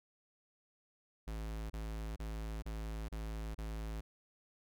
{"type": "tone bursts", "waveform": "square", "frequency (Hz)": 54.2, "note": "A1", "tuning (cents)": -25, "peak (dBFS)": -40, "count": 6, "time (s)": [1.27, 4.01], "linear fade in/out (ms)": 10, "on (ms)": 430, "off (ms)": 32, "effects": []}